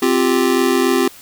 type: chord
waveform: square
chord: C suspended fourth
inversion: none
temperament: just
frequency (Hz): 261.6 / 348.8 / 392.4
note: C4 / F4 / G4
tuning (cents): 0 / -2 / +2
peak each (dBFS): -18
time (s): 0.02-1.08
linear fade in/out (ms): 5
effects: white hiss -41 dBFS RMS until 1.21 s